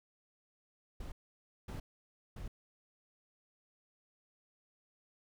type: noise bursts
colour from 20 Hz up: brown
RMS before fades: -43 dBFS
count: 3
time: 1-2.48 s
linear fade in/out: 5 ms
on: 120 ms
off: 560 ms
effects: none